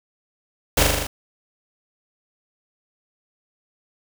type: noise with echo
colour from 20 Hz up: pink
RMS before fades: -17 dBFS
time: 0.77-0.83 s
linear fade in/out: 5 ms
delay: 40 ms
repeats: 6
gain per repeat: -2 dB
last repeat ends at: 1.07 s
effects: none